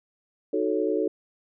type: chord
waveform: sine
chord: D# half-diminished seventh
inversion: none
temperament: equal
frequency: 311.1 / 370 / 440 / 554.4 Hz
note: D#4 / F#4 / A4 / C#5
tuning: 0 / 0 / 0 / 0 cents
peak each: -28 / -28 / -26 / -31 dBFS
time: 0.53-1.08 s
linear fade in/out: 5 ms
effects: none